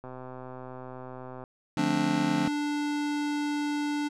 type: click train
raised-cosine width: 1 ms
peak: -28 dBFS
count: 180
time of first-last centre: 0.04-1.438 s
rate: 128 Hz
type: chord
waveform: square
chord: D minor seventh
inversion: none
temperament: just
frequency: 146.83 / 176.2 / 220.2 / 264.3 Hz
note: D3 / F3 / A3 / C4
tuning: 0 / +16 / +2 / +18 cents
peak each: -36 / -33 / -33 / -32 dBFS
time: 1.77-2.48 s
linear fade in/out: 2 ms
type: tone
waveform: square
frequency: 293.7 Hz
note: D4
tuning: in tune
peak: -28 dBFS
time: 1.77-4.09 s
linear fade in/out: 20 ms
effects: low-pass 7000 Hz 12 dB/octave